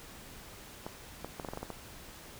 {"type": "clicks", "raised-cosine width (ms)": 1, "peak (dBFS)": -24, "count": 9, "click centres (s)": [0.865, 1.246, 1.398, 1.448, 1.487, 1.535, 1.574, 1.63, 1.703], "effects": ["pink hiss -50 dBFS RMS until 2.39 s"]}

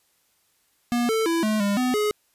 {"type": "tone with pitch steps", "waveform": "square", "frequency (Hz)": [240, 443.6, 332.8, 214.9, 201.9, 251.9, 420.7], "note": ["B3", "A4", "E4", "A3", "G#3", "B3", "G#4"], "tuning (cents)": [-49, 14, 17, -41, -49, 34, 22], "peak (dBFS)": -21, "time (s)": [0.92, 2.11], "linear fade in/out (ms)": 0, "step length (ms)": 170, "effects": ["white hiss -66 dBFS RMS until 2.34 s", "resampled to 32000 Hz"]}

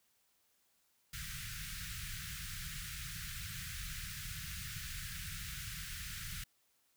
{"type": "band-stop noise", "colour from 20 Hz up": "pink", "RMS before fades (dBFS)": -44, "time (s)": [1.13, 6.44], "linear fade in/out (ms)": 5, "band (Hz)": [170, 1400], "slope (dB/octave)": 48, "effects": ["white hiss -75 dBFS RMS until 6.96 s"]}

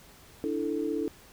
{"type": "chord", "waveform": "sine", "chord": "D suspended second", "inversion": "none", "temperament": "equal", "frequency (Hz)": [293.7, 329.6, 440], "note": ["D4", "E4", "A4"], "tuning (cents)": [0, 0, 0], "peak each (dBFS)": -32, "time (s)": [0.44, 1.08], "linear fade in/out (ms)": 0, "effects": ["pink hiss -54 dBFS RMS until 1.32 s"]}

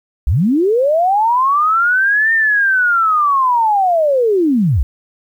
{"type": "linear two-way sweep", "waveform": "sine", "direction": "up then down", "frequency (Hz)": [50.1, 1826, 50.1], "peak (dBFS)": -10, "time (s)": [0.27, 4.83], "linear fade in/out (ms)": 0, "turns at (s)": 2.33, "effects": ["8-bit"]}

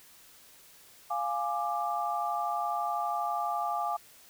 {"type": "chord", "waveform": "sine", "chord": "D diminished", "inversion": "first", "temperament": "equal with one note detuned", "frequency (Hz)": [698.5, 830.6, 1182.1], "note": ["F5", "Ab5", "D6"], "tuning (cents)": [0, 0, 11], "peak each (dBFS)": -33, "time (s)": [1.1, 3.97], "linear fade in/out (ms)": 10, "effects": ["white hiss -56 dBFS RMS until 4.29 s"]}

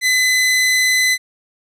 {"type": "tone", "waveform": "sawtooth", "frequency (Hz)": 2017, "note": "B6", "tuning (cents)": 36, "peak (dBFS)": -9, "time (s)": [0.01, 1.18], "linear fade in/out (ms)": 50, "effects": ["low-pass 12000 Hz 12 dB/octave"]}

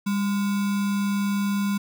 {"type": "tone with sample-and-hold", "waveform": "sine", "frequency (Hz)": 200.4, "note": "G3", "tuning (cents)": 38, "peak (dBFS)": -21, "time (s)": [0.06, 1.78], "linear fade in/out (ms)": 10, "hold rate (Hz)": 1225, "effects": []}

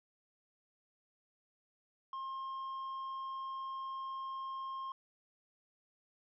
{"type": "tone with tanh clipping", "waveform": "triangle", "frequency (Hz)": 1066, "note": "C6", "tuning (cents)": 32, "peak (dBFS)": -40, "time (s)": [2.13, 4.92], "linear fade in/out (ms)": 2, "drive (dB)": 8, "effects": []}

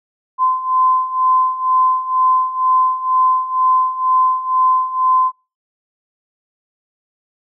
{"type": "beating tone pair", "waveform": "sine", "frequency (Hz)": [1028, 1030.1], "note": ["C6", "C6"], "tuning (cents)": [-31, -27], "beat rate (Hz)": 2.1, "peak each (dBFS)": [-18, -14], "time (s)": [0.38, 5.32], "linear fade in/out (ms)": 50, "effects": ["noise-tail reverb RT60 0.3 s tail -22 dB re dry"]}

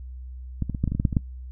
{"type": "clicks", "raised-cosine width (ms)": 5, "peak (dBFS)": [-13, -15, -17, -9, -13, -14, -13, -10, -7, -16, -7], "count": 11, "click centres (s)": [0.623, 0.697, 0.748, 0.84, 0.877, 0.92, 0.95, 0.999, 1.052, 1.128, 1.168], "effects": ["noise-tail reverb RT60 0.1 s tail -21 dB re dry", "added 63 Hz sine -35 dBFS peak until 1.51 s"]}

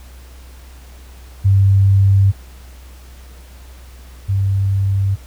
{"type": "tone pair in turn", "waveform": "sine", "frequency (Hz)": [98, 98], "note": ["G2", "G2"], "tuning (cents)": [0, 0], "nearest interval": "unison", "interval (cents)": 0, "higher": "neither", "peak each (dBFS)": [-8, -13], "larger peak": "first", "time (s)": [[1.44, 2.32], [4.28, 5.16]], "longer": "neither", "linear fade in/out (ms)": 20, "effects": ["added 63 Hz sine -36 dBFS peak until 5.26 s", "pink hiss -46 dBFS RMS until 5.26 s"]}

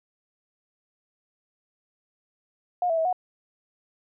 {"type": "tone with pitch steps", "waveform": "sine", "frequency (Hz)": [715, 657, 646, 731], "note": ["F5", "E5", "E5", "F#5"], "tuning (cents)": [41, -6, -35, -21], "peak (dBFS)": -21, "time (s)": [2.82, 3.128], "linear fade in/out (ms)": 2, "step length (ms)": 77, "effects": []}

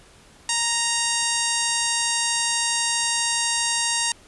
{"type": "harmonic tone", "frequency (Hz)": 932.3, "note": "A#5", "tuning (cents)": 0, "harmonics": [1, 2, 3, 4, 5, 6, 7, 8, 9, 10], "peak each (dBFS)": [-30, -30, -30, -30, -30, -30, -30, -30, -30, -30], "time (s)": [0.49, 4.12], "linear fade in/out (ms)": 2, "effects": ["pink hiss -51 dBFS RMS until 4.27 s", "resampled to 24000 Hz"]}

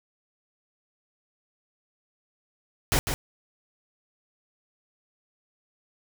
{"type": "noise with echo", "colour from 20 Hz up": "pink", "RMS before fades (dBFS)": -22, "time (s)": [2.92, 2.99], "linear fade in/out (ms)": 0, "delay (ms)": 150, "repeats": 1, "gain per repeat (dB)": -6, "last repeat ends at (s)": 3.14, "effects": []}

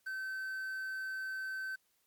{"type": "tone with quantisation", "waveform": "triangle", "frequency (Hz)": 1538, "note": "G6", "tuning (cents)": -33, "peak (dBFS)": -35, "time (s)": [0.06, 1.76], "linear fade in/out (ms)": 10, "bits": 10, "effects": ["white hiss -75 dBFS RMS until 2.06 s", "MP3 96 kbps"]}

